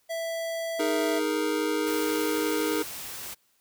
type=tone; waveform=square; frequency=661 Hz; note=E5; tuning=5 cents sharp; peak=-30 dBFS; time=0.09-1.2 s; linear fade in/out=20 ms
type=chord; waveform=square; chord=D# suspended fourth; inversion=none; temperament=just; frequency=311.1 / 414.8 / 466.7 Hz; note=D#4 / G#4 / A#4; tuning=0 / -2 / +2 cents; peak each=-29 / -31 / -31 dBFS; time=0.79-2.83 s; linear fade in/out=10 ms
type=noise; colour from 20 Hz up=white; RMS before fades=-38 dBFS; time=1.86-3.35 s; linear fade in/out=20 ms
effects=white hiss -68 dBFS RMS until 3.6 s